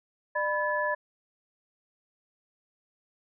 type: tone cluster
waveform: sine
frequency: 599 / 991 / 1722 Hz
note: D5 / B5 / A6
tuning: +34 / +6 / -38 cents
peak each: -30 dBFS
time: 0.35-0.95 s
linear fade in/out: 10 ms
effects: none